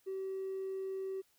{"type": "tone with hard clipping", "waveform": "sine", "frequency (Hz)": 383.3, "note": "G4", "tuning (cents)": -39, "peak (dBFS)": -37, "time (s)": [0.06, 1.22], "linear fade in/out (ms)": 20, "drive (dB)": 1, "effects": ["white hiss -72 dBFS RMS until 1.38 s"]}